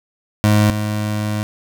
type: tone pair in turn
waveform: 25% pulse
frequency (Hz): 105.4 / 105.86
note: G#2 / G#2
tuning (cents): +26 / +34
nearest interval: unison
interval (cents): 8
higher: second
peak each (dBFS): -7 / -15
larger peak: first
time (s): 0.44-0.7 / 0.7-1.43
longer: second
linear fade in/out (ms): 0
effects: none